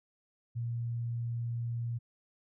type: tone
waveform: sine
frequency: 117.8 Hz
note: A#2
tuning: 19 cents sharp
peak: -32 dBFS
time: 0.55-1.99 s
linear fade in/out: 20 ms
effects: none